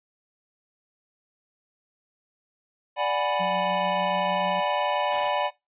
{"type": "chord", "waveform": "square", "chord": "G# half-diminished seventh", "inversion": "second", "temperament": "equal", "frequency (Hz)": [587.3, 740, 830.6, 987.8], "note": ["D5", "F#5", "G#5", "B5"], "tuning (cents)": [0, 0, 0, 0], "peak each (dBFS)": [-28, -30, -30, -29], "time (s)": [2.96, 5.51], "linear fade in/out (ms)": 50}
{"type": "tone with tremolo", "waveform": "sine", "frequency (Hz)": 182.9, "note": "F#3", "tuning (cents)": -20, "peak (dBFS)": -31, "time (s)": [3.39, 4.61], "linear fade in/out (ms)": 20, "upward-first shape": "triangle", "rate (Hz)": 6.7, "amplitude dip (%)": 30}
{"type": "noise", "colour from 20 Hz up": "white", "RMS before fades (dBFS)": -39, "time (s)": [5.12, 5.29], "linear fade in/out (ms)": 0}
{"effects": ["noise-tail reverb RT60 0.2 s tail -21 dB re dry", "resampled to 8000 Hz"]}